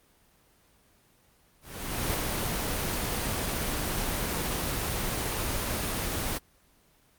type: noise with ADSR envelope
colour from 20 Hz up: pink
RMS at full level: -28 dBFS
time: 1.61-6.39 s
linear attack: 530 ms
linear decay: 6 ms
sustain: -2 dB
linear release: 23 ms
effects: pink hiss -63 dBFS RMS until 7.18 s + Opus 24 kbps